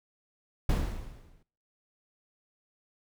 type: noise with exponential decay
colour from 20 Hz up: brown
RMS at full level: -23 dBFS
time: 0.69-1.43 s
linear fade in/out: 5 ms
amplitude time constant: 160 ms
effects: noise-tail reverb RT60 0.6 s tail -25 dB re dry